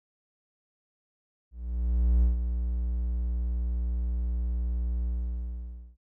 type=tone with ADSR envelope; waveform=triangle; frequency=59.6 Hz; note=A#1; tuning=39 cents sharp; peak=-16 dBFS; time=1.51-5.97 s; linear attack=720 ms; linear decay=130 ms; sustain=-8 dB; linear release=910 ms; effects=none